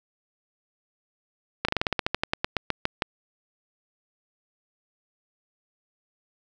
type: slowing click train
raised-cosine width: 0.3 ms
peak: -7 dBFS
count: 17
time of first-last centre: 1.65-3.022 s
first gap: 35 ms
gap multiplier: 1.11
effects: none